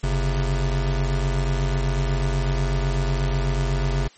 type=tone pair together; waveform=square; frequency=47.2 / 133.5 Hz; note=F#1 / C3; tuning=+35 / +35 cents; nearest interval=octave + tritone; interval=1800 cents; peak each=-22 / -25 dBFS; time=0.03-4.08 s; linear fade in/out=10 ms; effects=white hiss -51 dBFS RMS until 4.17 s + MP3 32 kbps